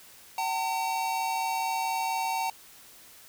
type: tone pair together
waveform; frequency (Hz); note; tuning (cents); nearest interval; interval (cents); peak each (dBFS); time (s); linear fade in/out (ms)
square; 762 / 906.2; G5 / A#5; -49 / -49; minor third; 300; -32 / -30; 0.38-2.5; 2
effects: white hiss -52 dBFS RMS until 3.28 s